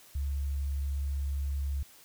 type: tone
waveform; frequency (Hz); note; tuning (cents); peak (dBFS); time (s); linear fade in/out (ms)
sine; 69.8; C#2; +13; -29; 0.15-1.83; 5
effects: white hiss -56 dBFS RMS until 2.04 s